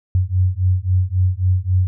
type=beating tone pair; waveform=sine; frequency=90.4 / 94.1 Hz; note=F#2 / F#2; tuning=-40 / +30 cents; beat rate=3.7 Hz; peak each=-17 dBFS; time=0.15-1.87 s; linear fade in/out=0 ms; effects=none